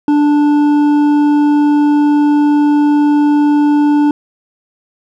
sine tone with hard clipping, 293.7 Hz, D4, in tune, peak -9 dBFS, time 0.08-4.11 s, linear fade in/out 2 ms, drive 7 dB, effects none

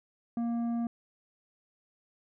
sine tone with tanh clipping, 234.3 Hz, A#3, 9 cents sharp, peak -30 dBFS, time 0.37-0.87 s, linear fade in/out 2 ms, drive 8 dB, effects none

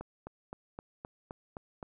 click train, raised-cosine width 1 ms, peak -27 dBFS, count 8, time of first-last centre 0.01-1.828 s, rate 3.85 Hz, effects none

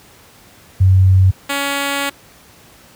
sine / 5% pulse tone pair in turn, 94.2 / 280.6 Hz, F#2 / C#4, +32 / +21 cents, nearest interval octave + perfect fifth, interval 1889 cents, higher second, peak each -6 dBFS, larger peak neither, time 0.8-1.31 / 1.49-2.1 s, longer second, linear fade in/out 10 ms, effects pink hiss -45 dBFS RMS until 2.95 s + high-pass 60 Hz 12 dB/octave

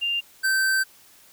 sine / square tone pair in turn, 2794 / 1551 Hz, F7 / G6, 0 / -19 cents, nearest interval minor seventh, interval 1019 cents, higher first, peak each -22 / -20 dBFS, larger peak second, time 0.01-0.21 / 0.43-0.84 s, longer second, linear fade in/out 20 ms, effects white hiss -53 dBFS RMS until 1.32 s

